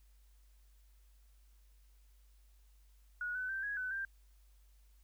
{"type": "tone with pitch steps", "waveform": "sine", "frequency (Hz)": [1456, 1507, 1563, 1660, 1507, 1582], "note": ["F#6", "F#6", "G6", "G#6", "F#6", "G6"], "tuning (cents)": [-28, 31, -6, -1, 31, 15], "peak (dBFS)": -36, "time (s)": [3.21, 4.05], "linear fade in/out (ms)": 2, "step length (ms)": 140, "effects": ["added 50 Hz sine -61 dBFS peak until 5.03 s", "white hiss -75 dBFS RMS until 5.03 s"]}